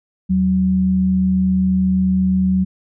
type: tone pair together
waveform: sine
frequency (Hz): 78.7 / 187.02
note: D#2 / F#3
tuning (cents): +20 / +19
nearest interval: octave + minor third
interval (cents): 1499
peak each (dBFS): -24 / -13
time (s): 0.29-2.65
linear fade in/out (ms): 20
effects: none